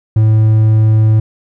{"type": "tone", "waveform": "triangle", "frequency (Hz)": 109.2, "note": "A2", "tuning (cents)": -13, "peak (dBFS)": -4, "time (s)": [0.16, 1.2], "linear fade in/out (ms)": 5, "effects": []}